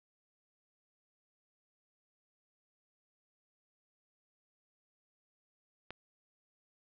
click, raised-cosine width 0.3 ms, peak -26 dBFS, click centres 5.906 s, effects low-pass 4000 Hz 12 dB/octave

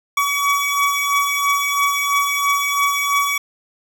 25% pulse beating tone pair, 1132 / 1135 Hz, C#6 / C#6, +36 / +41 cents, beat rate 3 Hz, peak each -18 / -14 dBFS, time 0.17-3.38 s, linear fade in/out 5 ms, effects 8-bit

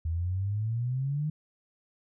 sine exponential sweep, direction up, 79.5 to 155.3 Hz, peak -27 dBFS, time 0.05-1.3 s, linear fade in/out 5 ms, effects none

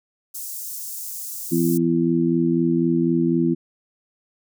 white high-pass noise, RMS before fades -32 dBFS, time 0.34-1.78 s, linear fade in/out 10 ms, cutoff 6200 Hz, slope 24 dB/octave
harmonic tone, 84 Hz, E2, 33 cents sharp, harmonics 2 / 3 / 4, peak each -22 / -21 / -20 dBFS, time 1.51-3.55 s, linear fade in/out 20 ms
effects none

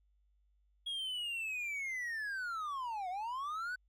triangle linear two-way sweep, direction down then up, 3315 to 706 to 1525 Hz, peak -35 dBFS, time 0.86-3.76 s, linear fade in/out 10 ms, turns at 3.09 s, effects added 50 Hz sine -69 dBFS peak until 3.88 s

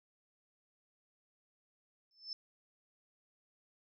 sine tone with exponential growth, 5274 Hz, E8, in tune, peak -36 dBFS, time 2.11-2.33 s, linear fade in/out 1 ms, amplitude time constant 47 ms, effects none

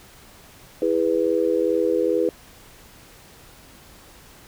sine chord, E major, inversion none, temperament just, 329.6 / 412 / 494.4 Hz, E4 / G#4 / B4, 0 / -14 / +2 cents, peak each -23 / -23 / -21 dBFS, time 0.82-2.29 s, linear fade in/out 2 ms, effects pink hiss -48 dBFS RMS until 4.47 s

